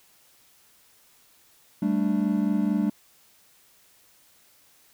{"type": "chord", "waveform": "triangle", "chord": "G suspended second", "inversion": "none", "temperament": "just", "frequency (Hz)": [196, 220.5, 294], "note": ["G3", "A3", "D4"], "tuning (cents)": [0, 4, 2], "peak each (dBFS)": [-23, -24, -25], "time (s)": [1.82, 2.9], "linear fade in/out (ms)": 5, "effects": ["white hiss -59 dBFS RMS until 4.93 s"]}